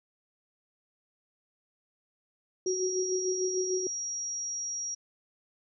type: tone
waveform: sine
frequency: 5680 Hz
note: F8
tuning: 28 cents sharp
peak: -32 dBFS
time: 2.66-4.95 s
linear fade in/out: 10 ms
type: tone with tremolo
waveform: sine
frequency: 370.9 Hz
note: F#4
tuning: 4 cents sharp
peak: -26 dBFS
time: 2.66-3.87 s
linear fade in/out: 2 ms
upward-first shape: sine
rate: 6.7 Hz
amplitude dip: 60%
effects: none